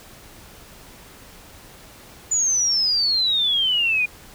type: exponential sweep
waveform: sine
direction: down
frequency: 7040 to 2421 Hz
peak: -17 dBFS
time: 2.31-4.06 s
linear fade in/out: 10 ms
effects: pink hiss -45 dBFS RMS until 4.34 s